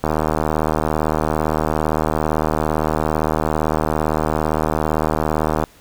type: click train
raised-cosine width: 1 ms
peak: -4 dBFS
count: 436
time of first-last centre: 0.04-5.638 s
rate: 77.7 Hz
effects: pink hiss -49 dBFS RMS until 5.8 s